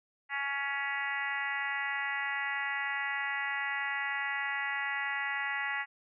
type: harmonic tone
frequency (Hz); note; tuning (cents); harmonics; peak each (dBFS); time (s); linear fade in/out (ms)
279.2; C#4; +13; 3 / 4 / 5 / 6 / 7 / 8 / 9 / 10; -40 / -43 / -42 / -39 / -34 / -43 / -46 / -46; 0.29-5.86; 50
effects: none